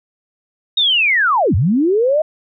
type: linear two-way sweep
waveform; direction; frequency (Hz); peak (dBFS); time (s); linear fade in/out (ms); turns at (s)
sine; down then up; 3765 to 77.78 to 637; -11; 0.77-2.22; 5; 1.55
effects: none